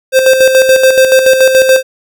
square tone with tremolo, 523.3 Hz, C5, in tune, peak -3 dBFS, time 0.12-1.83 s, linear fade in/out 50 ms, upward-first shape square, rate 7 Hz, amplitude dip 50%, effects none

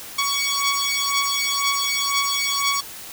10% pulse beating tone pair, 1120 / 1122 Hz, C#6 / C#6, +18 / +21 cents, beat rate 2 Hz, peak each -15 / -14 dBFS, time 0.18-2.81 s, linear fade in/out 10 ms, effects white hiss -37 dBFS RMS until 3.12 s

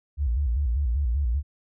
sine tone with vibrato, 64.7 Hz, C2, 19 cents flat, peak -21 dBFS, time 0.17-1.43 s, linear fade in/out 50 ms, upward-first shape square, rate 5.1 Hz, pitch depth 180 cents each way, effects none

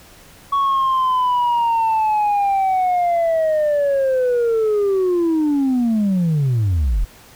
sine linear sweep, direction down, 1121 to 36.8 Hz, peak -12 dBFS, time 0.52-7.05 s, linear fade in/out 10 ms, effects tanh soft clip ceiling -13 dBFS + pink hiss -45 dBFS RMS until 7.35 s

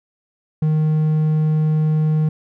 triangle tone, 155 Hz, D#3, 6 cents flat, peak -12 dBFS, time 0.62-2.29 s, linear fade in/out 5 ms, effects none

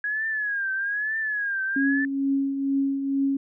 sine tone with vibrato, 1661.2 Hz, G#6, in tune, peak -24 dBFS, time 0.04-2.05 s, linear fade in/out 2 ms, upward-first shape triangle, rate 1.1 Hz, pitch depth 130 cents each way
sine tone with tremolo, 274.6 Hz, C#4, 16 cents flat, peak -19 dBFS, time 1.76-3.37 s, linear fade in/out 5 ms, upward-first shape triangle, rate 2.2 Hz, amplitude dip 55%
effects none

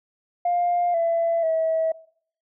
sine tone with pitch steps, 703 / 670 / 646 Hz, F5 / E5 / E5, +11 / +28 / -35 cents, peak -18 dBFS, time 0.45-1.92 s, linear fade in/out 5 ms, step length 490 ms, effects noise-tail reverb RT60 0.6 s tail -22 dB re dry + tanh soft clip ceiling -15 dBFS

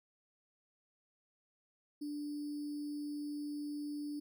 sine tone with sample-and-hold, 293.7 Hz, D4, in tune, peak -38 dBFS, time 2.01-4.2 s, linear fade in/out 10 ms, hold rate 4900 Hz, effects none

